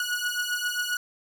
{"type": "beating tone pair", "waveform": "sawtooth", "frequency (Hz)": [1456, 1463.5], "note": ["F#6", "F#6"], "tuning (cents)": [-28, -19], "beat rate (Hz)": 7.5, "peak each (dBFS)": -26, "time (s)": [0, 0.97], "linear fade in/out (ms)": 2, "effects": []}